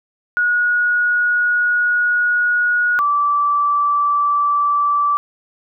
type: tone pair in turn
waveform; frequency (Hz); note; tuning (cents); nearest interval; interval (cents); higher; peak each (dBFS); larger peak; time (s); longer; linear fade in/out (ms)
sine; 1452 / 1161.8; F#6 / D6; -33 / -19; major third; 386; first; -13; neither; 0.37-2.99 / 2.99-5.17; first; 0
effects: none